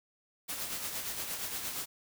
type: noise with tremolo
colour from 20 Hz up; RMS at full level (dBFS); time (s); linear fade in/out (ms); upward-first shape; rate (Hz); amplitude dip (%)
white; -36; 0.48-1.86; 20; sine; 8.6; 45
effects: none